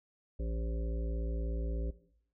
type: harmonic tone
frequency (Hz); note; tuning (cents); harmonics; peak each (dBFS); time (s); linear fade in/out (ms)
56.6; A1; +50; 1 / 3 / 5 / 7 / 9 / 10; -33 / -45 / -47 / -48 / -49 / -52; 0.39-1.91; 10
effects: noise-tail reverb RT60 0.7 s tail -17 dB re dry